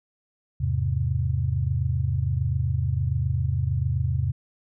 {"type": "chord", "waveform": "sine", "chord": "E augmented", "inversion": "none", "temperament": "equal", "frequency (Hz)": [82.41, 103.83, 130.81], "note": ["E2", "G#2", "B#2"], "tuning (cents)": [0, 0, 0], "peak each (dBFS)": [-26, -27, -25], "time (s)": [0.6, 4.32], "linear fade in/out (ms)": 10, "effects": []}